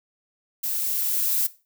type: noise with level ramp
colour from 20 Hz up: violet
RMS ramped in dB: -27 to -22 dBFS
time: 0.63-1.47 s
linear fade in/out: 10 ms
effects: noise-tail reverb RT60 0.3 s tail -17 dB re dry